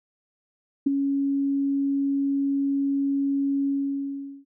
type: tone with ADSR envelope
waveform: sine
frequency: 277.6 Hz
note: C#4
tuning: 3 cents sharp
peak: -14 dBFS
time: 0.86-4.45 s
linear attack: 10 ms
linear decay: 10 ms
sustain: -7 dB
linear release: 780 ms
effects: none